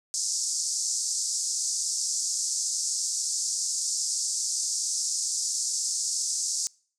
white band-pass noise, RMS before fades -29 dBFS, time 0.14-6.67 s, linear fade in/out 0 ms, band 5000 to 8300 Hz, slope 48 dB/octave, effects noise-tail reverb RT60 0.5 s tail -26 dB re dry

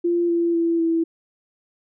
sine tone with pitch steps, 345.1 / 340 / 334.9 / 329.9 Hz, F4 / F4 / E4 / E4, -21 / -46 / +27 / +1 cents, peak -17 dBFS, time 0.04-1.04 s, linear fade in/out 10 ms, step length 250 ms, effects none

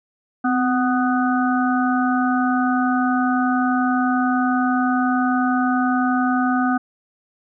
harmonic tone with a mistuned harmonic, 248.3 Hz, B3, 9 cents sharp, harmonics 1 / 3 / 5 / 6, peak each -18 / -23 / -25 / -26 dBFS, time 0.44-6.78 s, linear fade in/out 10 ms, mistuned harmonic 1, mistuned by +49 cents, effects none

